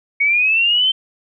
sine linear sweep, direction up, 2217 to 3120 Hz, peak -12 dBFS, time 0.2-0.92 s, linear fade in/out 10 ms, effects none

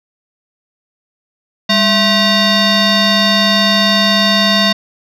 sine tone with frequency modulation, 1935 Hz, B6, 36 cents flat, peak -7 dBFS, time 1.69-4.73 s, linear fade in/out 10 ms, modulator 867 Hz, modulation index 3.2, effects tanh soft clip ceiling -6 dBFS

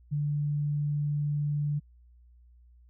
sine tone, 146.7 Hz, D3, 2 cents flat, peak -26 dBFS, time 0.11-1.8 s, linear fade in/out 20 ms, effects added 60 Hz sine -54 dBFS peak until 2.89 s

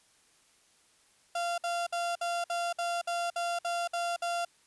35% pulse tone bursts, 691 Hz, F5, 19 cents flat, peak -28 dBFS, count 11, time 1.35-4.45 s, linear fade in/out 5 ms, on 230 ms, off 57 ms, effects white hiss -65 dBFS RMS until 4.66 s + resampled to 24000 Hz

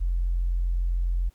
sine tone, 43.65 Hz, F1, in tune, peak -21 dBFS, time 0-1.3 s, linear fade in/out 20 ms, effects tanh soft clip ceiling -17 dBFS + pink hiss -65 dBFS RMS until 1.34 s

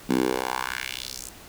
10% pulse tone with high-pass filter sweep, 63.6 Hz, C2, 48 cents flat, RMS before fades -28 dBFS, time 0.09-1.3 s, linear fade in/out 10 ms, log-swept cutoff 220 to 8200 Hz, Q 2.2, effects pink hiss -46 dBFS RMS until 1.48 s

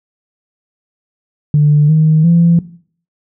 sine tone with pitch steps, 148.3 / 156.5 / 169.3 Hz, D3 / D#3 / E3, +17 / +10 / +46 cents, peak -5 dBFS, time 1.54-2.59 s, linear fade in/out 2 ms, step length 350 ms, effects noise-tail reverb RT60 0.5 s tail -17 dB re dry + tanh soft clip ceiling -1 dBFS

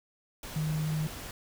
sine tone in noise, 155 Hz, D#3, 6 cents flat, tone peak -28 dBFS, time 0.56-1.07 s, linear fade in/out 2 ms, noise pink, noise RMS -42 dBFS, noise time 0.43-1.31 s, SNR +11 dB, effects none

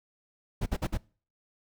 brown noise bursts, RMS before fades -28 dBFS, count 4, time 0.61-0.975 s, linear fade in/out 10 ms, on 53 ms, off 51 ms, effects noise-tail reverb RT60 0.4 s tail -23 dB re dry

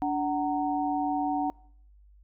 sine tone cluster, 290.5 / 749 / 924 Hz, D4 / F#5 / A#5, -19 / +21 / -16 cents, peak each -29 / -28 / -35 dBFS, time 0.02-1.5 s, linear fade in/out 0 ms, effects noise-tail reverb RT60 0.7 s tail -26 dB re dry + added 50 Hz sine -53 dBFS peak until 2.23 s

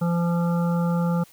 harmonic tone, 171.5 Hz, F3, 31 cents flat, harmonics 1 / 3 / 5 / 7 / 8, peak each -20 / -30 / -34 / -37 / -38 dBFS, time 0.01-1.24 s, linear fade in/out 10 ms, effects white hiss -53 dBFS RMS until 1.32 s

